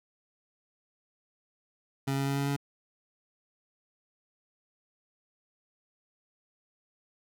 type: tone with pitch steps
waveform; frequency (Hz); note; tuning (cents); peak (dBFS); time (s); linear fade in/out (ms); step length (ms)
25% pulse; 136.7 / 137.73 / 138.77 / 139.81 / 140.87; C#3 / C#3 / C#3 / C#3 / C#3; -24 / -11 / +2 / +15 / +28; -24; 2.07-2.565; 10; 99
effects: none